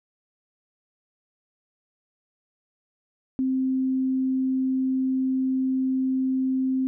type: tone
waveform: sine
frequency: 261.6 Hz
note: C4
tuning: in tune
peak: -21 dBFS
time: 3.39-6.87 s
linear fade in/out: 0 ms
effects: none